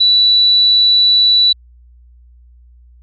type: tone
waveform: sine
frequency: 3951 Hz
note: B7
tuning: in tune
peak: -7 dBFS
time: 0-1.53 s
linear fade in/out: 10 ms
effects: added 60 Hz sine -41 dBFS peak until 3.02 s